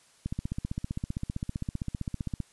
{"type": "click train", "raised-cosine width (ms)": 5, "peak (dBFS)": -19, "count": 34, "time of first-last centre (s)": [0.26, 2.403], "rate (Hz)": 15.4, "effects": ["white hiss -61 dBFS RMS until 2.52 s", "resampled to 24000 Hz"]}